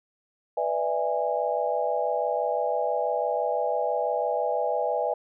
sine chord, E dominant seventh, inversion second, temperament just, 494.4 / 593.3 / 659.3 / 824.1 Hz, B4 / D5 / E5 / G#5, +2 / +18 / 0 / -14 cents, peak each -29 dBFS, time 0.57-5.14 s, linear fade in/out 5 ms, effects none

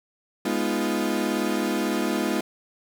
35% pulse chord, F half-diminished seventh, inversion first, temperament equal, 207.7 / 246.9 / 311.1 / 349.2 Hz, Ab3 / Cb4 / Eb4 / F4, 0 / 0 / 0 / 0 cents, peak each -27 dBFS, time 0.45-2.41 s, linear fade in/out 5 ms, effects none

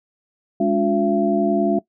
sine tone cluster, 206.5 / 285.3 / 356.2 / 675 Hz, G#3 / C#4 / F4 / E5, -10 / +50 / +34 / +41 cents, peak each -21 dBFS, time 0.6-1.79 s, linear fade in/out 5 ms, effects noise-tail reverb RT60 0.1 s tail -19 dB re dry

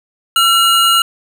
square tone pair together, 1355 / 2871 Hz, E6 / F7, +47 / +47 cents, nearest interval octave + minor second, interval 1300 cents, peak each -12 dBFS, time 0.36-1.02 s, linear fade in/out 2 ms, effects none

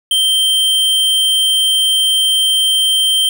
square tone, 3136 Hz, G7, in tune, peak -11 dBFS, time 0.11-3.29 s, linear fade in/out 2 ms, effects none

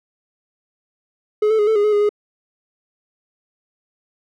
triangle tone with pitch steps, 424.1 / 439.4 / 416.6 / 440.8 / 411.1 / 423.9 / 412.5 / 416.4 Hz, G#4 / A4 / G#4 / A4 / G#4 / G#4 / G#4 / G#4, +36 / -2 / +5 / +3 / -18 / +35 / -12 / +5 cents, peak -11 dBFS, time 1.42-2.092 s, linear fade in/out 5 ms, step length 84 ms, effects none

